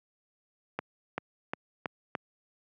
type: accelerating click train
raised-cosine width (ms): 0.5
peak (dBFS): -16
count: 5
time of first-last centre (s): 0.79-2.152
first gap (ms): 390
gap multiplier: 0.91
effects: high-pass 150 Hz 12 dB/octave